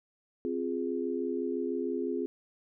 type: chord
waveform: sine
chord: F minor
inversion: second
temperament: equal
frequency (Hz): 261.6 / 349.2 / 415.3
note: C4 / F4 / Ab4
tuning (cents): 0 / 0 / 0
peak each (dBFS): -34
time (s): 0.45-2.26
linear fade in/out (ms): 0
effects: none